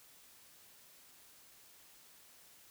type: silence
effects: white hiss -61 dBFS RMS until 2.7 s

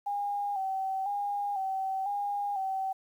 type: tone with vibrato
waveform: sine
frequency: 790 Hz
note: G5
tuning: 13 cents sharp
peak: -29 dBFS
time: 0.06-2.93 s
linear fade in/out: 10 ms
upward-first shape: square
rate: 1 Hz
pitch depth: 49 cents each way
effects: 10-bit

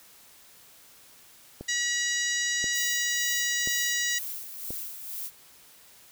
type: click train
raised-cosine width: 2 ms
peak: -24 dBFS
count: 4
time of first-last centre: 1.61-4.706 s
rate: 0.969 Hz
type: harmonic tone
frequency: 965 Hz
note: B5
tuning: 40 cents flat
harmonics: 2 / 3 / 4 / 5 / 6 / 7 / 8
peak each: -29 / -36 / -34 / -38 / -33 / -33 / -39 dBFS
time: 1.68-4.19 s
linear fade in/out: 10 ms
type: noise with tremolo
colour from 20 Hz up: violet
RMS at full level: -35 dBFS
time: 2.72-5.31 s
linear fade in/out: 50 ms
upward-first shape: sine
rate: 2.1 Hz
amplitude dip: 55%
effects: white hiss -54 dBFS RMS until 6.11 s

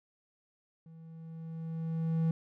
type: tone with level ramp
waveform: triangle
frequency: 162.7 Hz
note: E3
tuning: 22 cents flat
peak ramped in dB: -48 to -23 dBFS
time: 0.86-2.31 s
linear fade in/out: 2 ms
effects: none

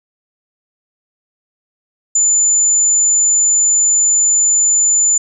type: tone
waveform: sine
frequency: 7040 Hz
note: A8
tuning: in tune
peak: -9 dBFS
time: 2.15-5.18 s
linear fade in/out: 5 ms
effects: none

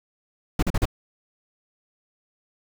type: noise bursts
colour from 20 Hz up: brown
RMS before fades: -19 dBFS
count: 4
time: 0.59-0.855 s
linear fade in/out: 5 ms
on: 37 ms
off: 39 ms
effects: none

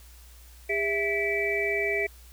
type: tone cluster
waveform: sine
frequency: 404.6 / 660 / 1965 / 2310 Hz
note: G#4 / E5 / B6 / D7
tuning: -45 / +2 / -9 / -29 cents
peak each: -29 / -33 / -31 / -28 dBFS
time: 0.69-2.07 s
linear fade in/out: 10 ms
effects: added 60 Hz sine -48 dBFS peak until 2.32 s + white hiss -55 dBFS RMS until 2.32 s

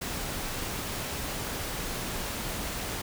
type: noise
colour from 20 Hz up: pink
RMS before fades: -34 dBFS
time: 0.01-3.02 s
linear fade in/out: 10 ms
effects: none

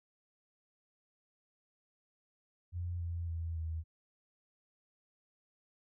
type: tone with pitch steps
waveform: sine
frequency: 87.5 / 85.16 / 82.88 / 80.66 Hz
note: F2 / F2 / E2 / E2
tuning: +4 / -43 / +10 / -37 cents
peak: -35 dBFS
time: 2.72-3.84 s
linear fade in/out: 50 ms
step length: 280 ms
effects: none

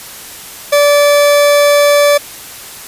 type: tone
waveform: 40% pulse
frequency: 580 Hz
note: D5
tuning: 22 cents flat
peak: -5 dBFS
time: 0.72-2.18 s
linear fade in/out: 10 ms
effects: white hiss -30 dBFS RMS until 2.87 s + resampled to 32000 Hz

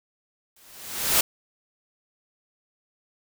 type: noise with exponential growth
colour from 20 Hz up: white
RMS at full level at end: -17 dBFS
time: 0.56-1.21 s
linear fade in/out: 5 ms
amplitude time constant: 140 ms
effects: none

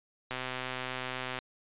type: click train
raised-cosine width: 0.3 ms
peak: -19 dBFS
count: 139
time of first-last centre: 0.31-1.388 s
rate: 128 Hz
effects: resampled to 8000 Hz

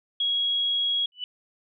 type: tone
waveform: sine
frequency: 3313 Hz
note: G#7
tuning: 5 cents flat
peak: -22 dBFS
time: 0.2-1.06 s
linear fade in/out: 5 ms
type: tone with exponential growth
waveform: sine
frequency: 2972 Hz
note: F#7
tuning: 7 cents sharp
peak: -25 dBFS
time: 1.12-1.24 s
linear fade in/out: 1 ms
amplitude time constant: 25 ms
effects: none

